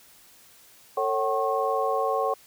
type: tone cluster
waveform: sine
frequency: 448.4 / 550 / 758 / 1085 Hz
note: A4 / C#5 / F#5 / C#6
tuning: +33 / -14 / +42 / -37 cents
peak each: -28 dBFS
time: 0.97-2.34 s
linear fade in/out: 5 ms
effects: white hiss -54 dBFS RMS until 2.46 s